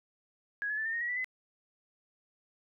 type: tone with pitch steps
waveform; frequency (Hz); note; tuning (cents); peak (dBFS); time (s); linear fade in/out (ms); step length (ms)
sine; 1661.2 / 1708.9 / 1757.9 / 1808.4 / 1860.3 / 1913.7 / 1968.7 / 2025; G#6 / G#6 / A6 / A6 / A#6 / A#6 / B6 / B6; 0 / +49 / -2 / +47 / -4 / +45 / -6 / +43; -31; 0.62-1.244; 0; 78
effects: none